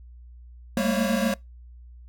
square tone cluster, 198.3 / 222.3 / 230.5 / 545 Hz, G3 / A3 / A#3 / C#5, +20 / +18 / -19 / -29 cents, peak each -28 dBFS, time 0.77-1.34 s, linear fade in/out 2 ms, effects noise-tail reverb RT60 0.2 s tail -24 dB re dry + added 60 Hz sine -43 dBFS peak until 2.08 s

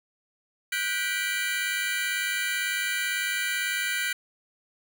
sawtooth chord, G major seventh, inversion third, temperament just, 1470 / 1568 / 1960 / 2352 Hz, F#6 / G6 / B6 / D7, -12 / 0 / -14 / +2 cents, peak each -28 dBFS, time 0.72-4.13 s, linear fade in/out 5 ms, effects none

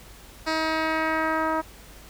10% pulse tone with low-pass filter sweep, 317.9 Hz, D#4, 37 cents sharp, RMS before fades -25 dBFS, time 0.46-1.62 s, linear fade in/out 20 ms, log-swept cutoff 5300 to 1100 Hz, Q 1.4, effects added 50 Hz sine -48 dBFS peak until 2.09 s + pink hiss -48 dBFS RMS until 2.09 s

